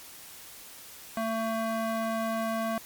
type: tone with band-pass filter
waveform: square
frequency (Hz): 224.2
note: A3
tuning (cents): +33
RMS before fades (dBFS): -30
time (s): 1.17-2.78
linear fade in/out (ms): 2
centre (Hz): 860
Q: 0.98
effects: white hiss -47 dBFS RMS until 2.85 s + MP3 96 kbps